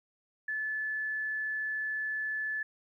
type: tone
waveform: sine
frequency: 1733 Hz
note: A6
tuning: 27 cents flat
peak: -31 dBFS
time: 0.48-2.63 s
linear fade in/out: 5 ms
effects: 12-bit